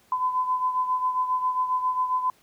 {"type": "beating tone pair", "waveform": "sine", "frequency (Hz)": [1012, 1019.4], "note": ["B5", "C6"], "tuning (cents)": [42, -45], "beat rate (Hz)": 7.4, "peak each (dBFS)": [-23, -30], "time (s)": [0.12, 2.3], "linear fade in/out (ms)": 2, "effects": ["pink hiss -60 dBFS RMS until 2.42 s", "high-pass 80 Hz 12 dB/octave"]}